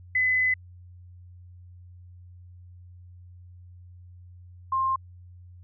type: tone pair in turn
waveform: sine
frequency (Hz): 2016 / 1058.7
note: B6 / C6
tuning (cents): +35 / +20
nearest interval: major seventh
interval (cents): 1115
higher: first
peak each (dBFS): -20 / -22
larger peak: first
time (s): 0.15-0.54 / 4.72-4.96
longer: first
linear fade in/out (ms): 5
effects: added 89 Hz sine -45 dBFS peak until 5.63 s

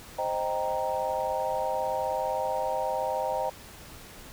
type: chord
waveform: sine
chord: C minor seventh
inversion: none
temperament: equal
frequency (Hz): 523.3 / 622.3 / 784 / 932.3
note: C5 / Eb5 / G5 / Bb5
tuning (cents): 0 / 0 / 0 / 0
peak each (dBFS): -32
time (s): 0.18-3.5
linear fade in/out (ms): 10
effects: pink hiss -47 dBFS RMS until 4.32 s

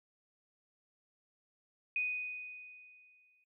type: tone with exponential decay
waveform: sine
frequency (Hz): 2489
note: D#7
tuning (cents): 0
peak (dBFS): -30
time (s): 1.96-3.44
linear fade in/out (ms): 2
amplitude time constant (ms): 320
effects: noise-tail reverb RT60 0.1 s tail -22 dB re dry

